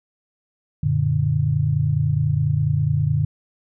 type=chord; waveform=sine; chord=Gb augmented; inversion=none; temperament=equal with one note detuned; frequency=92.5 / 117.01 / 146.83 Hz; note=Gb2 / Bb2 / D3; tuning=0 / +7 / 0 cents; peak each=-24 / -22 / -19 dBFS; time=0.83-3.25 s; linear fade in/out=5 ms; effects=none